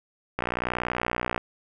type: click train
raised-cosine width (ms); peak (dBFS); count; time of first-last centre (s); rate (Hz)
0.5; -11; 61; 0.39-1.378; 60.7
effects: none